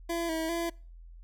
25% pulse tone with vibrato, 330 Hz, E4, 2 cents sharp, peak -26 dBFS, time 0.09-0.7 s, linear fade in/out 10 ms, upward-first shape square, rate 2.5 Hz, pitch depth 41 cents each way, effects noise-tail reverb RT60 0.4 s tail -26 dB re dry + added 42 Hz sine -46 dBFS peak until 1.23 s

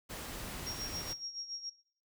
pink noise, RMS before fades -43 dBFS, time 0.09-1.14 s, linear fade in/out 20 ms
sine tone with tremolo, 5588 Hz, F8, in tune, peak -37 dBFS, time 0.66-1.7 s, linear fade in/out 10 ms, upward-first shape sine, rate 7.1 Hz, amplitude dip 70%
effects noise-tail reverb RT60 0.5 s tail -18 dB re dry

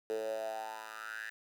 10% pulse tone with high-pass filter sweep, 110 Hz, A2, in tune, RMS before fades -40 dBFS, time 0.1-1.3 s, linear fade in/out 0 ms, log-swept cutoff 430 to 1800 Hz, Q 7.3, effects none

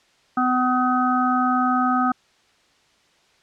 harmonic tone, 252.2 Hz, B3, 36 cents sharp, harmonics 1 / 3 / 5 / 6, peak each -21 / -23 / -21 / -31 dBFS, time 0.37-2.12 s, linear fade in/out 5 ms, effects white hiss -59 dBFS RMS until 3.42 s + low-pass 5000 Hz 12 dB/octave

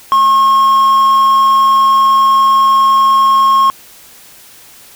triangle tone with quantisation, 1081 Hz, C#6, 44 cents flat, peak -4 dBFS, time 0.12-3.7 s, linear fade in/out 0 ms, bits 5, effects white hiss -39 dBFS RMS until 4.95 s

